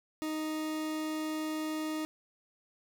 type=tone; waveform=40% pulse; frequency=311.1 Hz; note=D#4; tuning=in tune; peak=-32 dBFS; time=0.22-2.05 s; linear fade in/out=0 ms; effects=none